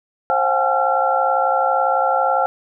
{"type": "tone cluster", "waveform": "sine", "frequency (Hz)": [531, 714, 772, 844, 1363], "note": ["C5", "F5", "G5", "G#5", "F6"], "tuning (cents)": [25, 38, -27, 28, -43], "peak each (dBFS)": -21, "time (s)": [0.3, 2.46], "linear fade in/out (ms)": 0, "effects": []}